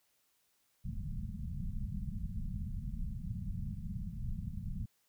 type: low-pass noise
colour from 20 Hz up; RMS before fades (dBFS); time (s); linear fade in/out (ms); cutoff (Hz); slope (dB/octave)
pink; -39; 0.84-4.86; 10; 220; 96
effects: white hiss -75 dBFS RMS until 5.08 s